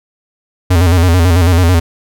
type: tone with vibrato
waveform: square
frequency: 87.31 Hz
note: F2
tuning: in tune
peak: -7 dBFS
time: 0.7-1.8 s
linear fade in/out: 10 ms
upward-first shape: square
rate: 9.1 Hz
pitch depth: 79 cents each way
effects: none